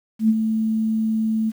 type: tone with ADSR envelope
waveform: sine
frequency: 220.3 Hz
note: A3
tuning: 2 cents sharp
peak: -11 dBFS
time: 0.19-1.52 s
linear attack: 100 ms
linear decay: 43 ms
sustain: -7 dB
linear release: 32 ms
effects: 8-bit